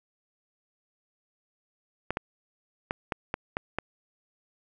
clicks, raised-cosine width 0.5 ms, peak -13 dBFS, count 7, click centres 2.106 / 2.171 / 2.909 / 3.122 / 3.341 / 3.569 / 3.786 s, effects none

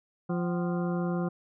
harmonic tone with a mistuned harmonic, 174.61 Hz, F3, in tune, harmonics 1 / 2 / 3 / 4 / 6 / 7 / 8, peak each -28 / -34 / -38 / -40 / -44 / -45 / -46 dBFS, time 0.29-1.29 s, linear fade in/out 10 ms, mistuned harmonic 4, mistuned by +130 cents, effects none

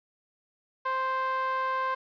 sawtooth tone with band-pass filter, 523.3 Hz, C5, in tune, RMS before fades -29 dBFS, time 0.85-1.95 s, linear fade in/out 10 ms, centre 1200 Hz, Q 4.3, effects resampled to 11025 Hz + 9-bit

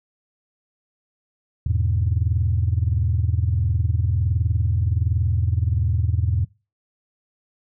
sine chord, E major, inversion none, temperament equal, 82.41 / 103.83 / 123.47 Hz, E2 / G#2 / B2, 0 / 0 / 0 cents, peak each -20 / -21 / -25 dBFS, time 1.66-6.45 s, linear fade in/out 5 ms, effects noise-tail reverb RT60 0.3 s tail -24 dB re dry + tanh soft clip ceiling -10 dBFS

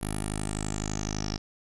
10% pulse tone with low-pass filter sweep, 51.91 Hz, G#1, in tune, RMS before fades -32 dBFS, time 0.01-1.38 s, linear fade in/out 10 ms, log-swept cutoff 11000 to 5300 Hz, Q 9.4, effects none

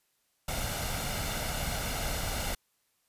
pink noise with comb filter, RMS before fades -33 dBFS, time 0.48-2.55 s, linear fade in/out 5 ms, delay 1.4 ms, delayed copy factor +0.55, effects white hiss -74 dBFS RMS until 3.08 s + resampled to 32000 Hz

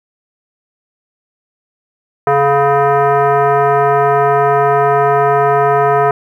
sine tone with frequency modulation, 138.59 Hz, C#3, in tune, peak -8 dBFS, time 2.27-6.11 s, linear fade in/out 2 ms, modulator 563 Hz, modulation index 2, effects 8-bit

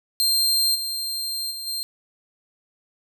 sawtooth tone with level steps, 4176 Hz, C8, 4 cents flat, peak -15 / -23 / -28 / -23 dBFS, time 0.2-1.83 s, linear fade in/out 0 ms, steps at 0.74 / 1.5 / 1.66 s, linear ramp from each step 20 ms, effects none

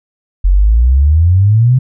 sine exponential sweep, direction up, 43.65 to 132.7 Hz, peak -5 dBFS, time 0.44-1.79 s, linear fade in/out 10 ms, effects none

